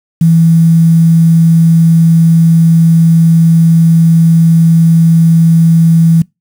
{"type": "tone with quantisation", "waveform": "sine", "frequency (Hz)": 164.81, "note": "E3", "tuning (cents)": 0, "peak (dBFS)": -3, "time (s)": [0.21, 6.22], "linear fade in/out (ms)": 5, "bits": 5, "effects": ["noise-tail reverb RT60 0.2 s tail -24 dB re dry"]}